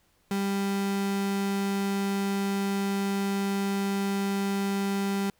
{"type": "tone", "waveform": "35% pulse", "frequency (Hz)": 197.7, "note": "G3", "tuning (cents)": 15, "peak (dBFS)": -24, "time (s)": [0.31, 5.3], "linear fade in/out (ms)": 2, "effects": ["pink hiss -67 dBFS RMS until 5.39 s"]}